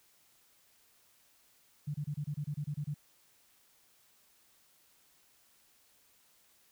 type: tone bursts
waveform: sine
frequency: 146.83 Hz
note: D3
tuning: in tune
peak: -33 dBFS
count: 11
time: 1.87-2.943 s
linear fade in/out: 10 ms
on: 73 ms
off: 27 ms
effects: white hiss -67 dBFS RMS until 6.71 s